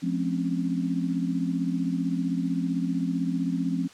sine chord, Db major seventh, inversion first, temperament equal with one note detuned, 174.61 / 212.8 / 261.6 / 277.2 Hz, F3 / Ab3 / C4 / Db4, 0 / +42 / 0 / 0 cents, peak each -28 / -34 / -28 / -32 dBFS, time 0.02-3.88 s, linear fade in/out 20 ms, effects white hiss -50 dBFS RMS until 3.93 s + low-pass 6000 Hz 12 dB/octave

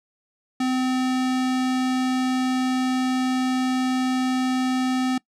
square tone, 256.7 Hz, C4, 33 cents flat, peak -21 dBFS, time 0.6-5.18 s, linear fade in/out 5 ms, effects noise-tail reverb RT60 0.1 s tail -23 dB re dry + low-pass 8000 Hz 12 dB/octave

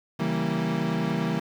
35% pulse chord, C# diminished seventh, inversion none, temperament equal with one note detuned, 138.59 / 165.67 / 196 / 233.1 Hz, C#3 / E3 / G3 / Bb3, 0 / +9 / 0 / 0 cents, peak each -32 / -26 / -29 / -28 dBFS, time 0.19-1.4 s, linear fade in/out 10 ms, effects low-pass 4000 Hz 12 dB/octave + 8-bit

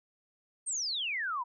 sine exponential sweep, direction down, 8870 to 932.3 Hz, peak -31 dBFS, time 0.66-1.44 s, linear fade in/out 20 ms, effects none

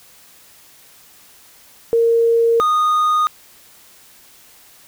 sine / triangle tone pair in turn, 462.2 / 1233.9 Hz, A#4 / D#6, -15 / -15 cents, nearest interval octave + perfect fourth, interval 1700 cents, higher second, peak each -11 dBFS, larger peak neither, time 1.93-2.6 / 2.6-3.27 s, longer neither, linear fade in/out 0 ms, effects white hiss -47 dBFS RMS until 4.87 s

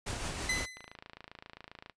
pink noise with tremolo, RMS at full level -36 dBFS, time 0.06-0.66 s, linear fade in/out 10 ms, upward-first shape triangle, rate 6.1 Hz, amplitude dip 40%
sawtooth tone with exponential decay, 2022 Hz, B6, 40 cents sharp, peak -24 dBFS, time 0.49-0.95 s, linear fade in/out 5 ms, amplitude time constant 100 ms
click train, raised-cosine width 0.3 ms, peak -30 dBFS, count 32, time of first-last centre 0.77-1.897 s, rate 27.5 Hz
effects noise-tail reverb RT60 0.1 s tail -18 dB re dry + resampled to 22050 Hz

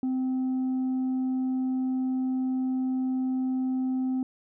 sine tone, 258.7 Hz, C4, 19 cents flat, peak -22 dBFS, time 0.03-4.23 s, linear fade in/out 2 ms, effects tanh soft clip ceiling -24 dBFS

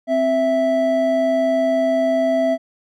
triangle tone pair together, 261.6 / 659.2 Hz, C4 / E5, 0 / 0 cents, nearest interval octave + major third, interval 1600 cents, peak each -19 / -14 dBFS, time 0.07-2.58 s, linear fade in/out 50 ms, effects none

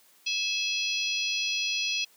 harmonic tone with a mistuned harmonic, 830.6 Hz, G#5, in tune, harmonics 3 / 4 / 5 / 6 / 7, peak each -30 / -32 / -34 / -36 / -37 dBFS, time 0.26-2.05 s, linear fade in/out 10 ms, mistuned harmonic 3, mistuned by +77 cents, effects white hiss -60 dBFS RMS until 2.16 s + high-pass 200 Hz 12 dB/octave

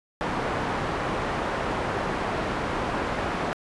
white low-pass noise, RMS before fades -28 dBFS, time 0.21-3.53 s, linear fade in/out 0 ms, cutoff 1100 Hz, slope 12 dB/octave, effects resampled to 24000 Hz

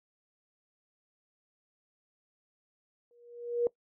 sine tone with exponential growth, 476.9 Hz, A#4, 39 cents sharp, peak -22 dBFS, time 3.11-3.67 s, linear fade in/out 1 ms, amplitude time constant 120 ms, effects noise-tail reverb RT60 0.1 s tail -21 dB re dry

